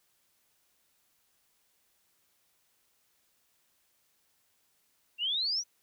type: exponential sweep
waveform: sine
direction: up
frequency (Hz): 2704 to 6000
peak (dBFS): -28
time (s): 5.18-5.64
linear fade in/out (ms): 50
effects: white hiss -72 dBFS RMS until 5.82 s